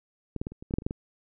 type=clicks; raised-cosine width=3 ms; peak=-19 / -17 / -19 / -30 / -29 / -26 / -11 / -15 / -30 / -13 / -20 dBFS; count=11; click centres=0.363 / 0.415 / 0.469 / 0.52 / 0.625 / 0.709 / 0.739 / 0.785 / 0.821 / 0.865 / 0.909 s; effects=none